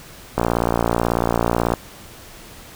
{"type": "click train", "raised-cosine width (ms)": 1, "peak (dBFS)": -3, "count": 80, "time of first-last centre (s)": [0.38, 1.737], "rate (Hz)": 58.2, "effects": ["pink hiss -41 dBFS RMS until 2.75 s"]}